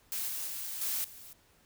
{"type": "noise with level steps", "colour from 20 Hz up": "blue", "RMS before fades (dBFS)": [-35, -37, -39, -33, -50], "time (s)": [0.12, 1.33], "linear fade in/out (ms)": 0, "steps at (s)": [0.28, 0.47, 0.81, 1.04], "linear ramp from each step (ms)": 5, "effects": ["pink hiss -65 dBFS RMS until 1.65 s"]}